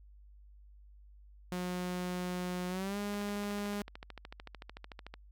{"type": "tone with pitch glide", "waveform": "sawtooth", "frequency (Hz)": [180, 204.4], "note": ["F#3", "G#3"], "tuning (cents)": [-47, -27], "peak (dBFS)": -31, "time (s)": [1.52, 3.82], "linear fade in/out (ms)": 0, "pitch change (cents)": 220, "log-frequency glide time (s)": [2.68, 2.98]}
{"type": "click train", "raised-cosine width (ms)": 0.3, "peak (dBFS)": -29, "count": 28, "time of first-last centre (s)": [3.14, 5.14], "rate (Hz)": 13.5}
{"effects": ["added 50 Hz sine -54 dBFS peak until 5.31 s"]}